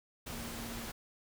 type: tone in noise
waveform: sine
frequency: 232.2 Hz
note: A#3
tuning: 7 cents flat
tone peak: -45 dBFS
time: 0.32-0.85 s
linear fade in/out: 10 ms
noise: pink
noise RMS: -43 dBFS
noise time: 0.26-0.92 s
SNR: -5 dB
effects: none